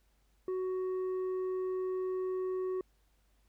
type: tone with tanh clipping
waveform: sine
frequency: 372 Hz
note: F#4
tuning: 9 cents sharp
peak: -33 dBFS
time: 0.48-2.81 s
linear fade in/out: 2 ms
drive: 5 dB
effects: added 50 Hz sine -68 dBFS peak until 3.48 s + pink hiss -75 dBFS RMS until 3.48 s